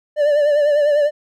triangle tone with vibrato, 587.3 Hz, D5, in tune, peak -10 dBFS, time 0.16-1.11 s, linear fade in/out 50 ms, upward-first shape triangle, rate 10 Hz, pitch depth 61 cents each way, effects none

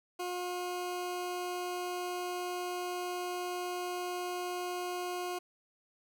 20% pulse tone, 358.1 Hz, F4, 43 cents sharp, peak -30 dBFS, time 0.19-5.39 s, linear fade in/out 10 ms, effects none

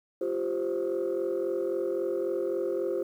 sine chord, F suspended second, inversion none, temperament just, 349.2 / 392.9 / 523.8 Hz, F4 / G4 / C5, 0 / +4 / +2 cents, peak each -30 dBFS, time 0.21-3.03 s, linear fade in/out 5 ms, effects tanh soft clip ceiling -22 dBFS + 10-bit

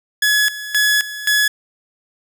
sawtooth tone with tremolo, 1695 Hz, G#6, 35 cents sharp, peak -9 dBFS, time 0.22-1.48 s, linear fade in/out 5 ms, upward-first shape square, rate 1.9 Hz, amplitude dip 80%, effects none

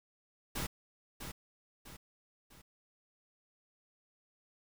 pink noise with echo, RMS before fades -37 dBFS, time 0.55-0.67 s, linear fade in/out 10 ms, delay 650 ms, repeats 3, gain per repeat -7 dB, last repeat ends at 2.62 s, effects none

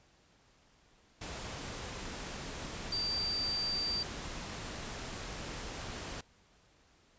sine tone in noise, 4666 Hz, D8, 12 cents flat, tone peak -32 dBFS, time 2.92-4.03 s, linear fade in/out 5 ms, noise pink, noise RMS -42 dBFS, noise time 1.21-6.21 s, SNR +7 dB, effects pink hiss -66 dBFS RMS until 7.18 s + resampled to 16000 Hz

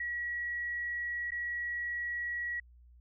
sine tone with dropouts, 1921 Hz, B6, 48 cents flat, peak -33 dBFS, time 0-2.6 s, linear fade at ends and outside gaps 5 ms, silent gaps 1.307-1.318 s, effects added 60 Hz sine -55 dBFS peak until 3 s

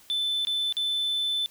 sine tone with dropouts, 3520 Hz, A7, in tune, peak -22 dBFS, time 0.1-1.46 s, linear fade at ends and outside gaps 0 ms, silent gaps 0.45-0.471 / 0.725-0.768 s, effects tanh soft clip ceiling -23 dBFS + white hiss -55 dBFS RMS until 1.5 s

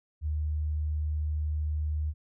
sine tone, 76.1 Hz, D#2, 38 cents flat, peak -27 dBFS, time 0.21-2.14 s, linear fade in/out 50 ms, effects none

